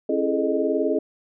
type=tone cluster; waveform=sine; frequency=272.4 / 332.9 / 416.7 / 436.1 / 617 Hz; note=C#4 / E4 / G#4 / A4 / D#5; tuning=-30 / +17 / +6 / -15 / -15 cents; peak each=-26 dBFS; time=0.09-0.99 s; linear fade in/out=5 ms; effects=none